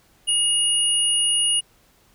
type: tone pair together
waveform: sine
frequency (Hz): 2873 / 9664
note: F7 / D9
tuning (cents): +48 / +48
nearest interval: octave + major sixth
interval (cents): 2100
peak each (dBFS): -20 / -20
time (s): 0.27-1.61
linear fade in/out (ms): 20
effects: pink hiss -58 dBFS RMS until 2.14 s